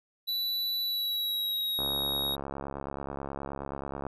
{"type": "tone with pitch glide", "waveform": "square", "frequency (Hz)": [3957, 3772], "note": ["B7", "A#7"], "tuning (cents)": [3, 20], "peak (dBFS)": -29, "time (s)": [0.27, 2.36], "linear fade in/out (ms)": 20, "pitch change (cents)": -83, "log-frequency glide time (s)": [0.83, 1.85]}
{"type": "click train", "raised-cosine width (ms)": 1, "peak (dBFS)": -22, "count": 159, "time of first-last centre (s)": [1.79, 4.067], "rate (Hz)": 69.4}
{"effects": []}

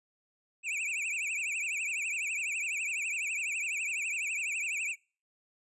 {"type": "tone with vibrato", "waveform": "square", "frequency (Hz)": 2490, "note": "D#7", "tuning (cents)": 1, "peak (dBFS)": -32, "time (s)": [0.63, 4.96], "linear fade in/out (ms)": 50, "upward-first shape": "triangle", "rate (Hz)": 12, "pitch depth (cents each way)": 190, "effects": ["noise-tail reverb RT60 0.4 s tail -26 dB re dry", "resampled to 24000 Hz"]}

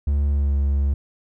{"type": "tone with pitch glide", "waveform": "triangle", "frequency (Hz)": [71.5, 69.91], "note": ["D2", "C#2"], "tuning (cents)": [-46, 15], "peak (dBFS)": -15, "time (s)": [0.07, 0.94], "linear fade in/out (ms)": 5, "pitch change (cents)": -39, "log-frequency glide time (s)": [0.3, 0.55], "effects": []}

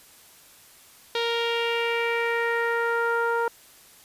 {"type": "tone with low-pass filter sweep", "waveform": "sawtooth", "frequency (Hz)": 466.2, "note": "A#4", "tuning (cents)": 0, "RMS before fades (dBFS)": -25, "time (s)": [1.15, 3.48], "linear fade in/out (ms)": 2, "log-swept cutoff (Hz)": [3700, 1200], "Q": 3.4, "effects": ["white hiss -52 dBFS RMS until 4.04 s", "resampled to 32000 Hz"]}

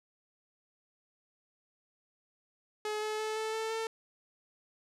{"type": "tone with pitch steps", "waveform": "sawtooth", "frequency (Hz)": [425.1, 429.5, 434, 438.6, 443.2, 447.8], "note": ["G#4", "A4", "A4", "A4", "A4", "A4"], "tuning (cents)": [40, -42, -24, -6, 13, 30], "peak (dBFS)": -29, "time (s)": [2.85, 3.87], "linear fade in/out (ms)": 2, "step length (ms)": 170, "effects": ["low-pass 9000 Hz 12 dB/octave"]}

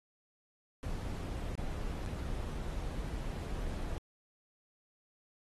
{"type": "noise with dropouts", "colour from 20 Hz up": "brown", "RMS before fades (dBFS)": -38, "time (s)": [0.83, 3.98], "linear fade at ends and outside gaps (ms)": 0, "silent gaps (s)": [[1.552, 1.577], [2.053, 2.061]], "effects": ["AAC 32 kbps"]}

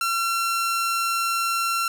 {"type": "tone", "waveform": "sawtooth", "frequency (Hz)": 1360, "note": "F6", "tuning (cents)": -46, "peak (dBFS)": -18, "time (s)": [0.01, 1.88], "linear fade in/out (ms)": 2, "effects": []}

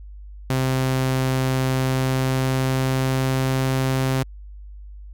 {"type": "tone with pitch glide", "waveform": "sawtooth", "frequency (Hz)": [130.81, 131.87], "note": ["C3", "C3"], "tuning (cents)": [0, 14], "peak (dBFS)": -15, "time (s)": [0.5, 4.23], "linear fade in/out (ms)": 2, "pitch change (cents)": 14, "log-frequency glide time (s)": [1.79, 3.61], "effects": ["added 50 Hz sine -36 dBFS peak until 5.13 s"]}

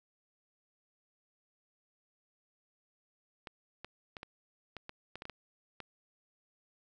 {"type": "clicks", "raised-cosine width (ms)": 0.3, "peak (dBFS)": -27, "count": 11, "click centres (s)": [3.472, 3.846, 4.168, 4.231, 4.767, 4.894, 5.156, 5.221, 5.254, 5.297, 5.803], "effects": []}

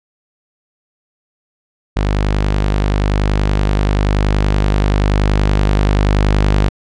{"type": "tone with level ramp", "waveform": "sawtooth", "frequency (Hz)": 50.5, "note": "G#1", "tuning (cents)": -48, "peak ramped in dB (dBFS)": [-9, -6], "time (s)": [1.96, 6.69], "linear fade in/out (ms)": 10, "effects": ["low-pass 5000 Hz 12 dB/octave"]}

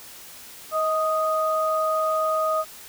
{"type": "tone pair together", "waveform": "sine", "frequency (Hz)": [632.8, 1244.5], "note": ["D#5", "D#6"], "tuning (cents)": [29, 0], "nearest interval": "octave", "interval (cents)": 1171, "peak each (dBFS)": -23, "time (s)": [0.71, 2.65], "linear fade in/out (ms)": 50, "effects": ["white hiss -43 dBFS RMS until 2.88 s"]}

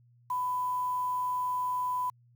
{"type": "tone with quantisation", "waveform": "sine", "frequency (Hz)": 998, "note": "B5", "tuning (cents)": 18, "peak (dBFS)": -28, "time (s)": [0.3, 2.1], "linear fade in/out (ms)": 5, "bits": 8, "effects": ["added 120 Hz sine -59 dBFS peak until 2.35 s"]}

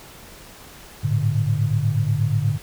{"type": "tone cluster", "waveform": "sine", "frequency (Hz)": [104.1, 112.4, 146.1], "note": ["G#2", "A2", "D3"], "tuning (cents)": [5, 37, -9], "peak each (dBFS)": -22, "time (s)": [1.03, 2.58], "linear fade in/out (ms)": 20, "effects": ["pink hiss -43 dBFS RMS until 2.62 s"]}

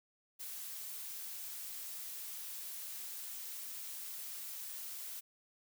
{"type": "noise", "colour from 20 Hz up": "blue", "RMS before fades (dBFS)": -45, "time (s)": [0.39, 5.21], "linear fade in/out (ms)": 20, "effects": []}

